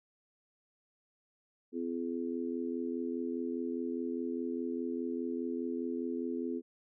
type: harmonic tone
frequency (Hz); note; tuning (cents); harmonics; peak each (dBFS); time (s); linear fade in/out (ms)
84.9; F2; -48; 3 / 4 / 5; -36 / -38 / -40; 1.72-6.62; 50
effects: none